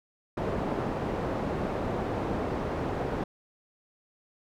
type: low-pass noise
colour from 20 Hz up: white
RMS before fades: -31 dBFS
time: 0.37-3.24 s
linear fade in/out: 5 ms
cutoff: 610 Hz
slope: 12 dB/octave
effects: none